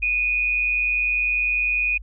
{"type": "tone with amplitude modulation", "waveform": "sine", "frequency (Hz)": 2475, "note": "D#7", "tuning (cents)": -10, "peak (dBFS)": -16, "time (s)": [0.02, 1.98], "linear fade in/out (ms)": 10, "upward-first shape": "sine", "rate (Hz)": 120, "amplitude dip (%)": 60, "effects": ["added 50 Hz sine -35 dBFS peak until 2.02 s"]}